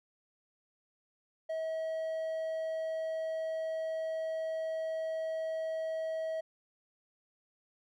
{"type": "tone", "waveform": "triangle", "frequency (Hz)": 642, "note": "E5", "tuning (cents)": -46, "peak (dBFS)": -31, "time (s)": [1.49, 6.41], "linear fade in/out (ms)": 10, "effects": []}